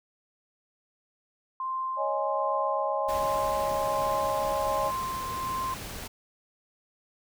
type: tone with tremolo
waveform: sine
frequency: 1046.5 Hz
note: C6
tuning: in tune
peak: -28 dBFS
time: 1.6-5.74 s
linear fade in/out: 2 ms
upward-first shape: sine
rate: 1.3 Hz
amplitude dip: 35%
type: chord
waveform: sine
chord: C# suspended second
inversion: none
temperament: equal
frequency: 554.4 / 622.3 / 830.6 Hz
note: C#5 / D#5 / G#5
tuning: 0 / 0 / 0 cents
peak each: -31 dBFS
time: 1.96-4.92 s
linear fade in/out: 50 ms
type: noise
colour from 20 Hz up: pink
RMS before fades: -39 dBFS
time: 3.08-6.08 s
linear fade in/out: 10 ms
effects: none